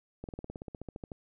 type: slowing click train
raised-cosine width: 2 ms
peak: -27 dBFS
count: 15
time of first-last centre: 0.24-1.118 s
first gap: 48 ms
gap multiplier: 1.04
effects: none